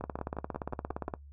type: two click trains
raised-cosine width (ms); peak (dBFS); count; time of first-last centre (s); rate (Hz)
1; -20 / -24; 20 / 7; 0.04-1.138 / 0.01-1.083; 17.3 / 5.59
effects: noise-tail reverb RT60 0.1 s tail -19 dB re dry + added 71 Hz sine -48 dBFS peak until 1.32 s